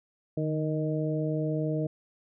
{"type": "harmonic tone with a mistuned harmonic", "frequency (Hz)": 155.56, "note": "D#3", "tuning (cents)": 0, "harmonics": [1, 2, 3, 4], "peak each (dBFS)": [-29, -32, -34, -35], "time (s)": [0.37, 1.87], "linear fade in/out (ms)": 5, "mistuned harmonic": 1, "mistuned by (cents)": -36, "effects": []}